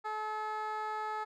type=tone with band-pass filter; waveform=15% pulse; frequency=430 Hz; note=A4; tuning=40 cents flat; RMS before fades=-37 dBFS; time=0.04-1.25 s; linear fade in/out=20 ms; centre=1000 Hz; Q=1.5; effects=none